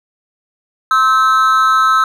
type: tone with amplitude modulation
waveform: triangle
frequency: 1300 Hz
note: E6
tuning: 24 cents flat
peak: -3 dBFS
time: 0.91-2.04 s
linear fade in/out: 2 ms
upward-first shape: sine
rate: 246 Hz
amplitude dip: 80%
effects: none